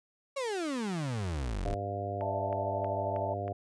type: exponential sweep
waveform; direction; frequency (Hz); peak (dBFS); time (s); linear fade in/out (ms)
35% pulse; down; 570 to 34.65; -30; 0.36-1.75; 10
type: harmonic tone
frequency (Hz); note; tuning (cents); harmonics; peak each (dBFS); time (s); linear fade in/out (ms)
100; G2; +35; 1 / 2 / 3 / 4 / 5 / 6 / 7; -37 / -46 / -45 / -42 / -43 / -40 / -37; 1.65-3.53; 5
type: click train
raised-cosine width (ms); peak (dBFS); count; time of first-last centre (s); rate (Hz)
0.5; -30; 5; 2.21-3.48; 3.15
type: chord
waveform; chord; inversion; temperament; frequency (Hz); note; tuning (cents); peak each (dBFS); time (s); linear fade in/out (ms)
sine; D suspended second; none; equal; 587.3 / 659.3 / 880; D5 / E5 / A5; 0 / 0 / 0; -37 / -37 / -37; 2.21-3.34; 5
effects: resampled to 22050 Hz